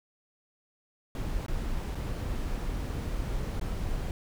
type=noise with dropouts; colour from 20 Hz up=brown; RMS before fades=-32 dBFS; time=1.15-4.11 s; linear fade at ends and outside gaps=1 ms; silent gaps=1.463-1.482 / 1.949-1.953 / 3.597-3.612 s; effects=none